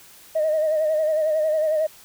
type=tone with vibrato; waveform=sine; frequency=622.3 Hz; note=D#5; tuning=in tune; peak=-17 dBFS; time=0.35-1.87 s; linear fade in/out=10 ms; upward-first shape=sine; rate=11 Hz; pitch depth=50 cents each way; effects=tanh soft clip ceiling -14 dBFS + white hiss -48 dBFS RMS until 2.04 s